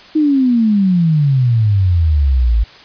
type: exponential sweep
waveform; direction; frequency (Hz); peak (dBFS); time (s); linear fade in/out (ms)
sine; down; 316.5 to 52.9; -9; 0.15-2.64; 10
effects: white hiss -39 dBFS RMS until 2.84 s + resampled to 11025 Hz